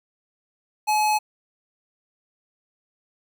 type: tone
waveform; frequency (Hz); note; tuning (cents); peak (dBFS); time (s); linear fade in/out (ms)
square; 851; G#5; +42; -19; 0.87-1.19; 20
effects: none